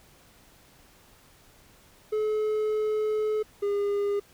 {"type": "tone pair in turn", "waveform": "triangle", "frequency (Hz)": [429, 406], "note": ["A4", "G#4"], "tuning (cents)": [-44, -39], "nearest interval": "minor second", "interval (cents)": 95, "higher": "first", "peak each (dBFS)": -22, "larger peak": "neither", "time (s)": [[2.12, 3.43], [3.62, 4.2]], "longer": "first", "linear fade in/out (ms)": 10, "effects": ["pink hiss -57 dBFS RMS until 4.33 s"]}